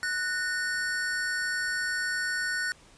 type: tone pair together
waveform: square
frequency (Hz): 1480 / 1828.2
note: F#6 / A#6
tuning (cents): 0 / -34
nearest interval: major third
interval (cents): 366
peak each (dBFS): -30 / -33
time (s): 0.03-2.72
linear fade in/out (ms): 0
effects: pink hiss -56 dBFS RMS until 2.97 s + resampled to 22050 Hz